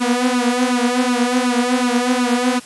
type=tone with flanger; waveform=sawtooth; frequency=246.9 Hz; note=B3; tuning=in tune; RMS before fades=-17 dBFS; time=0-2.6 s; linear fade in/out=20 ms; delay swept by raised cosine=0.73 to 5.83 ms; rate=2.7 Hz; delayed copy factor=+0.8; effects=white hiss -39 dBFS RMS until 2.65 s + resampled to 24000 Hz